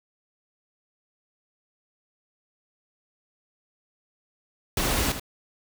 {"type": "noise with echo", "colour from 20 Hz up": "pink", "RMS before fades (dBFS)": -25, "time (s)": [4.77, 5.12], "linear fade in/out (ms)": 2, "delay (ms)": 77, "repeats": 1, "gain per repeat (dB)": -9, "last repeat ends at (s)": 5.197, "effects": []}